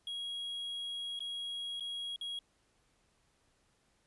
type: tone with dropouts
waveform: triangle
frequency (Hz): 3300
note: G#7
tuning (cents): -12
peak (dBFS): -36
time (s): 0.07-2.39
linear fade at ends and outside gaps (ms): 2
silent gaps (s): 1.192-1.204 / 1.798-1.806 / 2.161-2.211
effects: pink hiss -73 dBFS RMS until 4.06 s + resampled to 24000 Hz